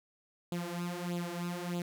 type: tone with flanger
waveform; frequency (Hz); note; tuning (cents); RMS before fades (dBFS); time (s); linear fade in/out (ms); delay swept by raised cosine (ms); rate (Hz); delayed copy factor
sawtooth; 174.61; F3; 0; -37; 0.52-1.82; 2; 0.26 to 4.96; 1.6; +0.75
effects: none